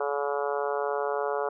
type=harmonic tone; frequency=142.7 Hz; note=D3; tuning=49 cents flat; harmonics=3 / 4 / 5 / 6 / 7 / 8 / 9 / 10; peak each=-30 / -32 / -34 / -36 / -37 / -38 / -39 / -40 dBFS; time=0-1.49 s; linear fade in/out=5 ms; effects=none